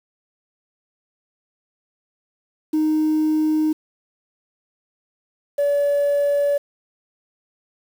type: tone pair in turn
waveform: sine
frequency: 310 / 572.5 Hz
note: D#4 / D5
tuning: -6 / -44 cents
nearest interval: major seventh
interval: 1062 cents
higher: second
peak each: -14 dBFS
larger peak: neither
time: 2.73-3.73 / 5.58-6.58 s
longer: neither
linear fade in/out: 10 ms
effects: tanh soft clip ceiling -14 dBFS + 7-bit